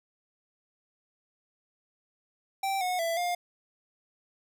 square tone with pitch steps, 779 / 729 / 667 / 707 Hz, G5 / F#5 / E5 / F5, -11 / -26 / +20 / +21 cents, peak -28 dBFS, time 2.63-3.35 s, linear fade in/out 5 ms, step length 180 ms, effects none

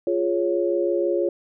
sine chord, Db major, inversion first, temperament equal, 349.2 / 415.3 / 554.4 Hz, F4 / Ab4 / Db5, 0 / 0 / 0 cents, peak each -22 / -26 / -24 dBFS, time 0.07-1.29 s, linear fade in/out 2 ms, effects none

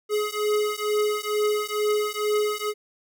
square beating tone pair, 420 / 422.2 Hz, G#4 / G#4, +19 / +29 cents, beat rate 2.2 Hz, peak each -26 dBFS, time 0.09-2.74 s, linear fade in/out 50 ms, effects none

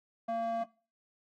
square tone with band-pass filter, 228.9 Hz, A#3, 31 cents flat, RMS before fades -34 dBFS, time 0.28-0.64 s, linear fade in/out 10 ms, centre 710 Hz, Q 2.9, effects noise-tail reverb RT60 0.4 s tail -20 dB re dry + AAC 32 kbps

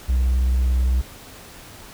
triangle tone with vibrato, 63.1 Hz, B1, 38 cents sharp, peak -13 dBFS, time 0.08-1.02 s, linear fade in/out 20 ms, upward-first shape sine, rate 18 Hz, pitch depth 36 cents each way, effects tanh soft clip ceiling -10 dBFS + pink hiss -42 dBFS RMS until 1.93 s

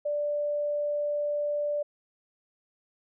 sine tone, 587.3 Hz, D5, in tune, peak -26 dBFS, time 0.05-1.83 s, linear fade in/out 10 ms, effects none

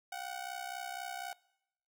sawtooth ring-modulated tone, 745 Hz, F#5, 12 cents sharp, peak -33 dBFS, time 0.12-1.33 s, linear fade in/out 2 ms, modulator 32 Hz, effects noise-tail reverb RT60 0.8 s tail -22 dB re dry

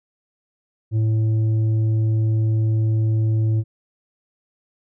triangle tone with tanh clipping, 110 Hz, A2, in tune, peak -17 dBFS, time 0.91-3.64 s, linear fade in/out 50 ms, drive 10 dB, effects none

